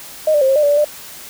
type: tone with pitch steps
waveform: sine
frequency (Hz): 621 / 589 / 530 / 538 / 601 / 577 / 581 / 596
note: D#5 / D5 / C5 / C5 / D5 / D5 / D5 / D5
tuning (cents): -3 / +5 / +22 / +48 / +40 / -31 / -19 / +25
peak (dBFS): -10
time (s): 0.27-0.846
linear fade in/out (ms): 5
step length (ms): 72
effects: white hiss -35 dBFS RMS until 1.29 s